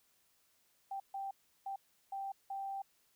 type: tone bursts at uneven times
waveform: sine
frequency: 784 Hz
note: G5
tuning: in tune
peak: -38 dBFS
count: 5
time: 0.91-1 / 1.14-1.31 / 1.66-1.76 / 2.12-2.32 / 2.5-2.82 s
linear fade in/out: 5 ms
effects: white hiss -73 dBFS RMS until 3.15 s